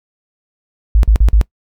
sine tone bursts, 53 Hz, G#1, 36 cents sharp, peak -5 dBFS, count 4, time 0.95-1.413 s, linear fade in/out 0 ms, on 82 ms, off 45 ms, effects noise-tail reverb RT60 0.1 s tail -23 dB re dry

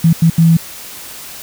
sine tone bursts at uneven times, 164.81 Hz, E3, in tune, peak -5 dBFS, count 3, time 0.04-0.13 / 0.22-0.3 / 0.38-0.57 s, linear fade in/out 5 ms, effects white hiss -31 dBFS RMS until 1.42 s

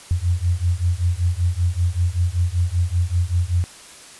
sine beating tone pair, 85.3 / 90.5 Hz, F2 / F#2, -40 / -38 cents, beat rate 5.2 Hz, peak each -20 dBFS, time 0.11-3.64 s, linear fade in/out 0 ms, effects white hiss -42 dBFS RMS until 4.19 s + resampled to 24000 Hz

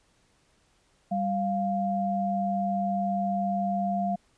sine tone pair together, 196.01 / 698.5 Hz, G3 / F5, 0 / 0 cents, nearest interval octave + minor seventh, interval 2200 cents, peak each -28 / -27 dBFS, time 1.11-4.16 s, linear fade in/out 10 ms, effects pink hiss -66 dBFS RMS until 4.37 s + resampled to 22050 Hz

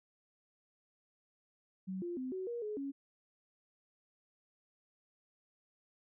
sine tone with pitch steps, 188.4 / 348.3 / 257.4 / 374.9 / 474.2 / 423.1 / 277 Hz, F#3 / F4 / C4 / F#4 / A#4 / G#4 / C#4, +32 / -5 / -28 / +23 / +30 / +32 / -1 cents, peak -37 dBFS, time 1.87-2.92 s, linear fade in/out 20 ms, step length 150 ms, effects none

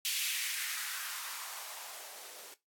violet noise with band-pass filter sweep, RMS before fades -40 dBFS, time 0.05-2.54 s, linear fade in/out 0 ms, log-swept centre 2900 to 420 Hz, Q 2.1, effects noise-tail reverb RT60 0.2 s tail -18 dB re dry + AAC 64 kbps

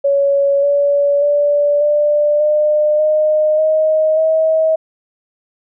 sine tone with pitch steps, 560 / 570.4 / 581.1 / 591.9 / 603 / 614.2 / 625.7 / 637.4 Hz, C#5 / C#5 / D5 / D5 / D5 / D#5 / D#5 / D#5, +18 / +49 / -18 / +13 / +46 / -23 / +10 / +42 cents, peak -10 dBFS, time 0.04-4.76 s, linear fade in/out 10 ms, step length 590 ms, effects none

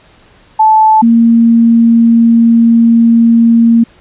sine tone pair in turn, 872 / 231 Hz, A5 / A#3, -16 / -16 cents, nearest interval octave + major seventh, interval 2300 cents, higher first, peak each -3 dBFS, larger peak neither, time 0.59-1.02 / 1.02-3.84 s, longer second, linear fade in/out 10 ms, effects pink hiss -44 dBFS RMS until 4 s + resampled to 8000 Hz

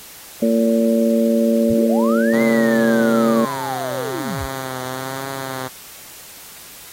harmonic tone, 114.3 Hz, A#2, 34 cents flat, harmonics 2 / 3 / 4 / 5, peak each -15 / -24 / -22 / -19 dBFS, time 0.42-3.45 s, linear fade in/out 5 ms
sine linear two-way sweep, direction up then down, 37 to 2093 to 37 Hz, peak -24 dBFS, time 1.69-4.47 s, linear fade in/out 20 ms, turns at 2.42 s
5% pulse tone with vibrato, 132.1 Hz, C3, 17 cents sharp, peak -16 dBFS, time 2.33-5.68 s, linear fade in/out 5 ms, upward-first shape triangle, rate 1.1 Hz, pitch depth 56 cents each way
effects white hiss -39 dBFS RMS until 6.92 s + AAC 48 kbps

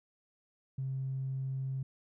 triangle tone with tanh clipping, 133.2 Hz, C3, 31 cents sharp, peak -33 dBFS, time 0.78-1.83 s, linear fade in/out 5 ms, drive 4 dB, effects none

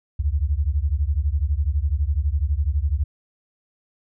sine beating tone pair, 67.5 / 79.5 Hz, C#2 / D#2, -45 / +38 cents, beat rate 12 Hz, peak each -21 / -22 dBFS, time 0.19-3.04 s, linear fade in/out 10 ms, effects none

